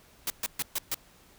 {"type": "noise bursts", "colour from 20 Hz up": "white", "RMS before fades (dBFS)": -30, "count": 5, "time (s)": [0.27, 0.945], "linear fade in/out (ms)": 2, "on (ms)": 31, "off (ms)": 130, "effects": ["pink hiss -58 dBFS RMS until 1.38 s"]}